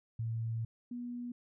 sine tone pair in turn, 113.7 / 242.5 Hz, A#2 / B3, -43 / -31 cents, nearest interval octave + minor second, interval 1312 cents, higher second, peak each -33 / -38 dBFS, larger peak first, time 0.19-0.65 / 0.91-1.32 s, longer first, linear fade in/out 5 ms, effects none

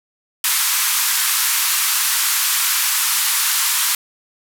white band-pass noise, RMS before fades -18 dBFS, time 0.44-3.95 s, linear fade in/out 2 ms, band 930 to 15000 Hz, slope 48 dB/octave, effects none

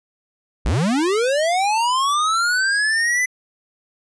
square linear sweep, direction up, 37.71 to 2026 Hz, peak -17 dBFS, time 0.65-3.26 s, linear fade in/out 10 ms, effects resampled to 22050 Hz

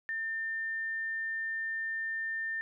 sine tone, 1800 Hz, A6, 39 cents sharp, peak -32 dBFS, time 0.09-2.61 s, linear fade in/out 0 ms, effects none

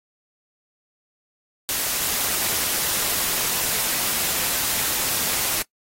white noise with amplitude modulation, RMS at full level -21 dBFS, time 1.69-5.62 s, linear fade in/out 0 ms, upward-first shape sine, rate 231 Hz, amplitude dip 50%, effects noise-tail reverb RT60 0.1 s tail -23 dB re dry + AAC 48 kbps

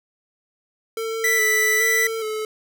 square tone with vibrato, 440.8 Hz, A4, 3 cents sharp, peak -25 dBFS, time 0.97-2.45 s, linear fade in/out 2 ms, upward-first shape square, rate 1.2 Hz, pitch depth 32 cents each way
45% pulse tone, 1975.5 Hz, B6, in tune, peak -17 dBFS, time 1.24-2.07 s, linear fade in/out 2 ms
effects none

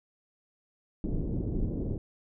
pink low-pass noise, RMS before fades -31 dBFS, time 1.04-1.98 s, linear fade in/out 2 ms, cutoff 400 Hz, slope 24 dB/octave, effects none

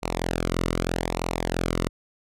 sawtooth tone with flanger, 43 Hz, F1, 26 cents flat, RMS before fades -27 dBFS, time 0.02-1.89 s, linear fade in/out 20 ms, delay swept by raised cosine 0.6 to 1.23 ms, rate 0.82 Hz, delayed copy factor -0.8, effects low-pass 11000 Hz 12 dB/octave

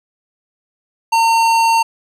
sine tone with hard clipping, 911 Hz, A#5, 40 cents flat, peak -12 dBFS, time 1.12-1.83 s, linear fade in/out 10 ms, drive 16 dB, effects none

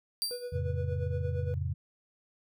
sawtooth tone with exponential decay, 4699 Hz, D8, in tune, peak -24 dBFS, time 0.22-0.57 s, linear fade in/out 0 ms, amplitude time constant 74 ms
triangle tone with tremolo, 489.7 Hz, B4, 15 cents flat, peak -32 dBFS, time 0.31-1.54 s, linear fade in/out 0 ms, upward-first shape sine, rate 8.6 Hz, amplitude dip 70%
sine chord, F augmented, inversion none, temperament just, 87.31 / 109.13 / 136.42 Hz, F2 / A2 / C#3, 0 / -14 / -27 cents, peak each -32 / -37 / -35 dBFS, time 0.52-1.74 s, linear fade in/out 10 ms
effects none

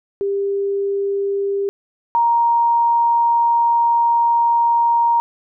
sine tone pair in turn, 397.8 / 936.3 Hz, G4 / A#5, +25 / +7 cents, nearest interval octave + minor third, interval 1482 cents, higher second, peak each -17 / -12 dBFS, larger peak second, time 0.21-1.69 / 2.15-5.2 s, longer second, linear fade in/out 0 ms, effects none

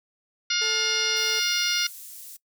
harmonic tone, 710 Hz, F5, 28 cents sharp, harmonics 2 / 3 / 4 / 5 / 6 / 7 / 8, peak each -30 / -30 / -30 / -30 / -30 / -30 / -30 dBFS, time 0.5-1.87 s, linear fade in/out 5 ms
40% pulse tone, 440 Hz, A4, in tune, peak -33 dBFS, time 0.61-1.4 s, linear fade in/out 10 ms
pink high-pass noise, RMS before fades -42 dBFS, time 1.16-2.37 s, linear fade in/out 10 ms, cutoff 8900 Hz, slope 12 dB/octave
effects noise-tail reverb RT60 0.1 s tail -21 dB re dry

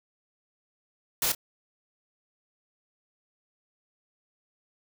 white noise with echo, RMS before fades -26 dBFS, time 1.22-1.32 s, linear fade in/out 2 ms, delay 29 ms, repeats 1, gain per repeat -13 dB, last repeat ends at 1.349 s, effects none

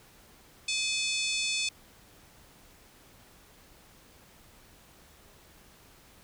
harmonic tone with a mistuned harmonic, 880 Hz, A5, in tune, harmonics 3 / 4 / 5 / 6 / 7 / 8 / 9 / 10, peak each -32 / -34 / -36 / -38 / -39 / -40 / -41 / -42 dBFS, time 0.68-1.69 s, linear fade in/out 5 ms, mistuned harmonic 3, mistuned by -76 cents, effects pink hiss -57 dBFS RMS until 6.23 s

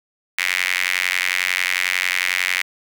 sawtooth tone with high-pass filter, 91.1 Hz, F#2, 26 cents flat, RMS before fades -21 dBFS, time 0.38-2.62 s, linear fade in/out 5 ms, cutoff 2100 Hz, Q 4.3, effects none

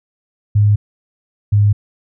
sine tone pair in turn, 103.83 / 103.11 Hz, G#2 / G#2, 0 / -12 cents, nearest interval unison, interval 12 cents, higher first, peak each -8 dBFS, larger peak neither, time 0.55-0.76 / 1.52-1.73 s, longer neither, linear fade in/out 10 ms, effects none

